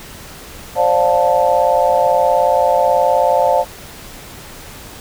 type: chord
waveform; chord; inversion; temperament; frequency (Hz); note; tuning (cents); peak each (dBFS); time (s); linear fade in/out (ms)
sine; D minor seventh; third; just; 528.6 / 587.3 / 704.8 / 881; C5 / D5 / F5 / A5; +18 / 0 / +16 / +2; -16; 0.75-3.65; 50
effects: pink hiss -35 dBFS RMS until 5 s